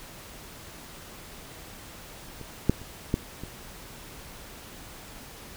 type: clicks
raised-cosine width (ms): 3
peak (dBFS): -27 / -6 / -30 / -10 / -23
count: 5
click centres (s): 2.413 / 2.696 / 2.816 / 3.141 / 3.436
effects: pink hiss -45 dBFS RMS until 5.56 s

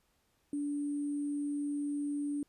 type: tone with sample-and-hold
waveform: sine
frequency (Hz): 289.3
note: D4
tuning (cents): -26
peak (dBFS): -32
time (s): 0.53-2.43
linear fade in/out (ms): 2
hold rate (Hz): 8820
effects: pink hiss -74 dBFS RMS until 2.48 s + resampled to 32000 Hz

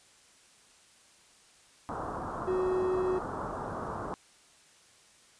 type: low-pass noise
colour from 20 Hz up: white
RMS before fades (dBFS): -37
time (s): 1.89-4.14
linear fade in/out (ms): 0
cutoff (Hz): 1300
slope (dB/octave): 48
type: tone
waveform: triangle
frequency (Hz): 370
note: F#4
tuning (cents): 0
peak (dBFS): -25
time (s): 2.47-3.19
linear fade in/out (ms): 10
effects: white hiss -60 dBFS RMS until 5.39 s + resampled to 22050 Hz

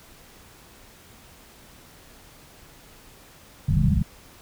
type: low-pass noise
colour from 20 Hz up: white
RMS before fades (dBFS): -20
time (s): 3.68-4.03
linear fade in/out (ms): 10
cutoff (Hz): 210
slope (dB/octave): 96
effects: pink hiss -50 dBFS RMS until 4.41 s

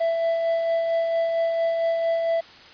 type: tone with tremolo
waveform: triangle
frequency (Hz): 664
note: E5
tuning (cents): +12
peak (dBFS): -17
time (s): 0-2.41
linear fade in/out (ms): 10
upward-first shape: sine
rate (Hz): 4.4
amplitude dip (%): 30
effects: white hiss -46 dBFS RMS until 2.73 s + resampled to 11025 Hz

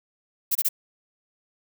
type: noise bursts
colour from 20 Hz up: violet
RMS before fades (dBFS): -22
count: 3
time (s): 0.51-0.689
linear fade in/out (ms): 10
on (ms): 43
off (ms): 25
effects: none

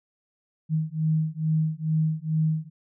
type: beating tone pair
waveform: sine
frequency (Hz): 156.3 / 158.6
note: D#3 / D#3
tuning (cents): +8 / +33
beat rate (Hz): 2.3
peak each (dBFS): -25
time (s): 0.69-2.7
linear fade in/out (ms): 50
effects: none

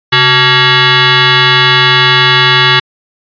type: tone with frequency modulation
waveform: sine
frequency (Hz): 880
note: A5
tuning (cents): 0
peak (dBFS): -4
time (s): 0.12-2.8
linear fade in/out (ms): 10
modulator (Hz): 507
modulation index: 6.3
effects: resampled to 11025 Hz

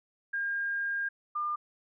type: tone pair in turn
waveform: sine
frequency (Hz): 1612 / 1202.6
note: G6 / D6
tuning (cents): +48 / +41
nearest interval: perfect fourth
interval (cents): 507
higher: first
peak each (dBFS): -29 / -29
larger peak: neither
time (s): 0.33-1.09 / 1.35-1.56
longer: first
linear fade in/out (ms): 10
effects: none

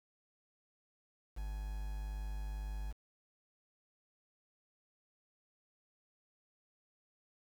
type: tone with quantisation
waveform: triangle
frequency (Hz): 51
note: G#1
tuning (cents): -31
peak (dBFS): -36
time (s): 1.36-2.93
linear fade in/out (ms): 20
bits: 9
effects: none

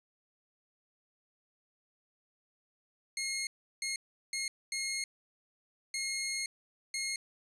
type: tone bursts at uneven times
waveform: 15% pulse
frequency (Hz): 2151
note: C7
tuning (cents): +47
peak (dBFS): -27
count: 6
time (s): 3.17-3.47 / 3.82-3.96 / 4.33-4.48 / 4.72-5.04 / 5.94-6.46 / 6.94-7.16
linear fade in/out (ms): 2
effects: resampled to 24000 Hz + 11-bit

